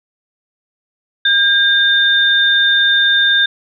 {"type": "tone pair together", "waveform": "sine", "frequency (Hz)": [1609, 3612], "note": ["G6", "A7"], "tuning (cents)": [45, 45], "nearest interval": "octave + major second", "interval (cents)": 1400, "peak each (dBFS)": -12, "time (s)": [1.25, 3.46], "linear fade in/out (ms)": 5, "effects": []}